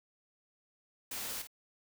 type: noise with echo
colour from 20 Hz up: white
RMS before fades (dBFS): -40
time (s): 1.11-1.42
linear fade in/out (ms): 5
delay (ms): 52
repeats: 1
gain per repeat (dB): -9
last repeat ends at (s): 1.472
effects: none